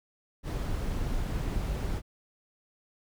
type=noise; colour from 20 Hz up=brown; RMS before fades=-31 dBFS; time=0.43-2.02 s; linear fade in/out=50 ms; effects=none